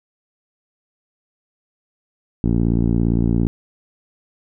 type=tone with low-pass filter; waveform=10% pulse; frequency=57.5 Hz; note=A#1; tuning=23 cents flat; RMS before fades=-17 dBFS; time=2.44-3.47 s; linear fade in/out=0 ms; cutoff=280 Hz; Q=1.1; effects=none